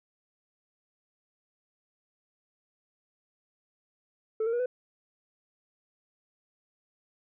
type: tone with pitch steps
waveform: sine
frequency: 440 / 459.5 / 479.8 / 501.1 Hz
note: A4 / A#4 / A#4 / B4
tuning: 0 / -25 / +50 / +25 cents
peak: -23 dBFS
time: 4.4-4.66 s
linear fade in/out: 5 ms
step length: 65 ms
effects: tanh soft clip ceiling -25 dBFS